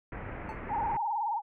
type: low-pass noise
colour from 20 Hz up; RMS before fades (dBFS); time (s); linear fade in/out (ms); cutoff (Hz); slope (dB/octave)
pink; -40; 0.12-0.97; 2; 2300; 48
type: tone with exponential decay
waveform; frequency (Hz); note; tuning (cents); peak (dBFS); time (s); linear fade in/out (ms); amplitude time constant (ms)
triangle; 877; A5; -6; -31; 0.49-0.61; 2; 24
type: tone with vibrato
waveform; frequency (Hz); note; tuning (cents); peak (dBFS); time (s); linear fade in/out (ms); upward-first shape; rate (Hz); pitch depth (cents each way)
sine; 872; A5; -16; -28; 0.68-1.42; 50; sine; 19; 130
effects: none